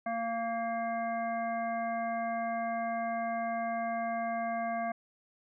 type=harmonic tone with a mistuned harmonic; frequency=230 Hz; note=A#3; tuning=23 cents flat; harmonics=1 / 3 / 5 / 7 / 9; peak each=-39 / -32 / -42 / -44 / -44 dBFS; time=0.06-4.92 s; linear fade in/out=5 ms; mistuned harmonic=9; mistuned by=+30 cents; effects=none